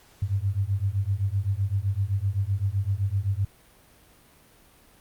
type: beating tone pair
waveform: sine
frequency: 94.9 / 102.7 Hz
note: F#2 / G#2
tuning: +44 / -19 cents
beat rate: 7.8 Hz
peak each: -26 dBFS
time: 0.22-3.45 s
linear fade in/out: 5 ms
effects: pink hiss -56 dBFS RMS until 5 s + Opus 48 kbps